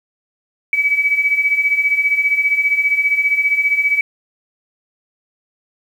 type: beating tone pair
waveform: sine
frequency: 2272 / 2287 Hz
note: C#7 / D7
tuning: +42 / -47 cents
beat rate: 15 Hz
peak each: -19 / -14 dBFS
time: 0.73-4.01 s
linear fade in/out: 2 ms
effects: 7-bit